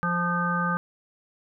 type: harmonic tone with a mistuned harmonic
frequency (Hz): 174.61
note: F3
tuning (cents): 0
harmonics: 1 / 3 / 5 / 7 / 9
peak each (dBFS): -27 / -36 / -34 / -27 / -29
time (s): 0.03-0.77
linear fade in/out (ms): 0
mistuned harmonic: 9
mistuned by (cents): -29
effects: none